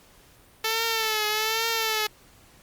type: tone with vibrato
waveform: 5% pulse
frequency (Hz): 440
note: A4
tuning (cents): 0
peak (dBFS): -12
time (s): 0.64-2.07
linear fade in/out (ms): 5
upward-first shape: triangle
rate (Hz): 1.2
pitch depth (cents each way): 74
effects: pink hiss -55 dBFS RMS until 2.62 s + Opus 48 kbps